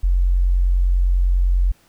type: tone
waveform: sine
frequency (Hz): 45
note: F#1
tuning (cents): -47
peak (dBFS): -13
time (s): 0.03-1.72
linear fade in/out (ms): 10
effects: pink hiss -56 dBFS RMS until 1.88 s